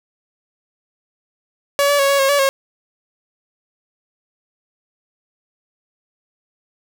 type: tone with pitch steps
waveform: sawtooth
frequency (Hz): 566 / 574 / 553 / 559 / 542 / 571 / 543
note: C#5 / D5 / C#5 / C#5 / C#5 / D5 / C#5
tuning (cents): +36 / -40 / -4 / +14 / -39 / -49 / -36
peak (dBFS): -9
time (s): 1.79-2.49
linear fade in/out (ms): 0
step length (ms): 100
effects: none